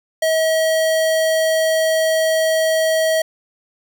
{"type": "tone", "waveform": "square", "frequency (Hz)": 640, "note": "D#5", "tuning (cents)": 49, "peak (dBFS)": -15, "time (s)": [0.22, 3.22], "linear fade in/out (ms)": 5, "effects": []}